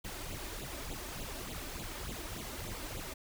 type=noise with flanger; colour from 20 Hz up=pink; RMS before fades=-42 dBFS; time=0.04-3.14 s; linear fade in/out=10 ms; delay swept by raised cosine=0.27 to 3.37 ms; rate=3.4 Hz; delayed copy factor=+0.8; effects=none